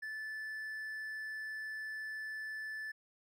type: tone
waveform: triangle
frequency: 1747 Hz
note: A6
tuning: 13 cents flat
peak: -38 dBFS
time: 0.02-2.92 s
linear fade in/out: 10 ms
effects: none